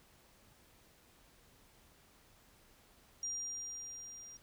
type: tone with level ramp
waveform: sine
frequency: 5700 Hz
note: F8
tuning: 34 cents sharp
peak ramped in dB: -36 to -50 dBFS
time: 3.23-4.37 s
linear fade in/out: 2 ms
effects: pink hiss -65 dBFS RMS until 4.42 s